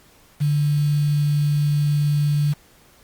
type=tone with quantisation; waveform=sine; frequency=146.83 Hz; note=D3; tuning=in tune; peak=-16 dBFS; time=0.4-2.54 s; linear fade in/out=20 ms; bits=6; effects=pink hiss -53 dBFS RMS until 3.03 s + Opus 48 kbps